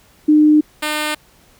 sine / 5% pulse tone pair in turn, 303.1 / 303.1 Hz, D#4 / D#4, -45 / -45 cents, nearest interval unison, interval 0 cents, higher neither, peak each -7 dBFS, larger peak neither, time 0.28-0.61 / 0.82-1.15 s, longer neither, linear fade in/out 10 ms, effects pink hiss -51 dBFS RMS until 1.59 s

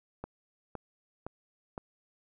click train, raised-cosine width 1 ms, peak -24 dBFS, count 4, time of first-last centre 0.24-1.778 s, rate 1.95 Hz, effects none

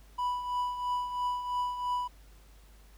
triangle tone with tremolo, 987 Hz, B5, 1 cent flat, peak -25 dBFS, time 0.18-2.08 s, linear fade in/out 10 ms, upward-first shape triangle, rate 3 Hz, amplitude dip 65%, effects added 50 Hz sine -53 dBFS peak until 2.97 s + pink hiss -62 dBFS RMS until 2.97 s

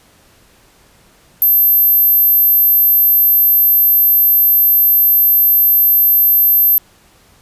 sine tone, 12360 Hz, G9, 26 cents flat, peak -7 dBFS, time 1.42-6.78 s, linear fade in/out 0 ms, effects pink hiss -49 dBFS RMS until 7.41 s + resampled to 32000 Hz

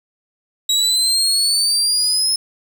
30% pulse exponential sweep, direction up, 3847 to 5210 Hz, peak -11 dBFS, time 0.69-2.36 s, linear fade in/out 5 ms, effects 7-bit

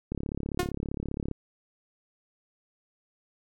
click train, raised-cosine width 3 ms, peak -19 dBFS, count 43, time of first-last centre 0.12-1.313 s, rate 35.2 Hz
sawtooth tone with exponential decay, 358.8 Hz, F4, 47 cents sharp, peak -18 dBFS, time 0.59-0.71 s, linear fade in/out 5 ms, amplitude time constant 25 ms
effects none

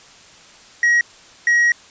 triangle tone bursts at uneven times, 1900 Hz, A#6, 33 cents sharp, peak -10 dBFS, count 2, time 0.83-1.01 / 1.47-1.72 s, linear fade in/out 2 ms, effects white hiss -45 dBFS RMS until 1.9 s + resampled to 16000 Hz

